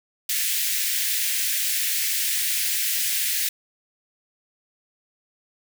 white high-pass noise, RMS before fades -24 dBFS, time 0.29-3.49 s, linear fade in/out 5 ms, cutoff 1700 Hz, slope 48 dB/octave, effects none

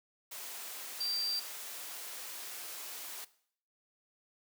sine tone in noise, 4699 Hz, D8, in tune, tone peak -32 dBFS, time 1-1.4 s, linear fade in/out 10 ms, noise white, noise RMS -44 dBFS, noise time 0.31-3.25 s, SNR +9 dB, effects noise-tail reverb RT60 0.6 s tail -18 dB re dry + high-pass 400 Hz 12 dB/octave

